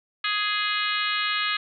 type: harmonic tone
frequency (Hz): 416.8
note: G#4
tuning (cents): +6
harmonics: 3 / 4 / 5 / 6 / 7 / 8 / 9 / 10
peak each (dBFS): -29 / -30 / -31 / -32 / -32 / -33 / -34 / -34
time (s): 0.24-1.57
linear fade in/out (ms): 5
effects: none